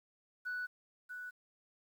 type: tone with echo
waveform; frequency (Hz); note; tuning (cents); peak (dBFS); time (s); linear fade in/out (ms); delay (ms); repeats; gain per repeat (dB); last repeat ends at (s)
sine; 1481; F#6; +1; -35; 0.45-0.67; 20; 640; 1; -7; 1.31
effects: tanh soft clip ceiling -34 dBFS + 11-bit